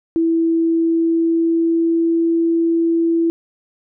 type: tone with pitch glide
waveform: sine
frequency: 329.6 to 332.7 Hz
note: E4 to E4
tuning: 0 to +16 cents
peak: -13 dBFS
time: 0.16-3.3 s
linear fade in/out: 0 ms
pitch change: +16 cents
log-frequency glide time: 0.58-2.32 s
effects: none